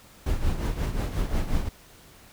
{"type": "noise with tremolo", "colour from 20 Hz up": "brown", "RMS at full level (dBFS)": -23, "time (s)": [0.26, 1.69], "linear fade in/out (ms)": 5, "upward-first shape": "triangle", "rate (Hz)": 5.6, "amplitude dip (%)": 70, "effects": ["pink hiss -52 dBFS RMS until 2.32 s"]}